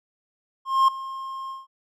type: tone with ADSR envelope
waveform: triangle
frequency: 1067 Hz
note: C6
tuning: 34 cents sharp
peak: -11 dBFS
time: 0.65-1.67 s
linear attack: 230 ms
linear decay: 6 ms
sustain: -18 dB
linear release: 170 ms
effects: none